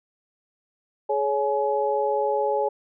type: tone cluster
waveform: sine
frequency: 422 / 559 / 845 Hz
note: G#4 / C#5 / G#5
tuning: +28 / +14 / +30 cents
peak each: -25 dBFS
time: 1.09-2.69 s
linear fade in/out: 10 ms
effects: none